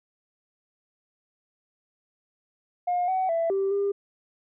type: tone with pitch steps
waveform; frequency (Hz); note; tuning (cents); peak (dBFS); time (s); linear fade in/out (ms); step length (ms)
sine; 713 / 752 / 665 / 390.1 / 400.4; F5 / F#5 / E5 / G4 / G4; +36 / +28 / +15 / -8 / +37; -21; 2.87-3.92; 10; 210
effects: tanh soft clip ceiling -19 dBFS